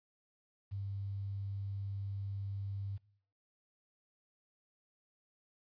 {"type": "tone with quantisation", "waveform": "sine", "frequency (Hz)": 99, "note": "G2", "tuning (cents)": 18, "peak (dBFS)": -37, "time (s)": [0.71, 2.98], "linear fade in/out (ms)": 20, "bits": 11, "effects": ["noise-tail reverb RT60 0.5 s tail -20 dB re dry", "resampled to 11025 Hz"]}